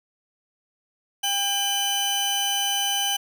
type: tone pair together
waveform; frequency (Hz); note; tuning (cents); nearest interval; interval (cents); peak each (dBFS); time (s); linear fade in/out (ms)
sawtooth; 800 / 3020; G5 / F#7; +35 / +35; octave + major seventh; 2300; -24 / -20; 1.23-3.17; 10
effects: none